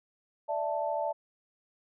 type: chord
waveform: sine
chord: D suspended second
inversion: none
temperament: just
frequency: 587.3 / 660.7 / 881 Hz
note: D5 / E5 / A5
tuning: 0 / +4 / +2 cents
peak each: -33 dBFS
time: 0.48-1.13 s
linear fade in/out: 20 ms
effects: none